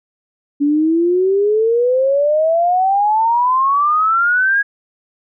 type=exponential sweep; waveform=sine; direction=up; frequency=283.3 to 1661.2 Hz; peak=-11 dBFS; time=0.6-4.63 s; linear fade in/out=20 ms; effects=none